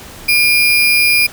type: tone with sample-and-hold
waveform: sine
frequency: 2400 Hz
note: D7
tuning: 37 cents sharp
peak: -8 dBFS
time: 0.28-1.27 s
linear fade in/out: 10 ms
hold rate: 7350 Hz
effects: pink hiss -34 dBFS RMS until 1.32 s

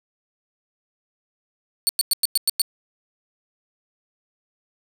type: tone bursts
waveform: 20% pulse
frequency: 4435 Hz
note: C#8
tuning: in tune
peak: -10 dBFS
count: 7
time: 1.87-2.617 s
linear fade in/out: 0 ms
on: 21 ms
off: 100 ms
effects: none

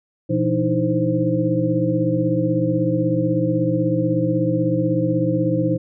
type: tone cluster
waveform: sine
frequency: 121.4 / 170.4 / 304 / 320.2 / 521 Hz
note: B2 / F3 / D#4 / D#4 / C5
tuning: -29 / -42 / -40 / +50 / -7 cents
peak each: -23 dBFS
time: 0.29-5.78 s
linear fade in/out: 20 ms
effects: none

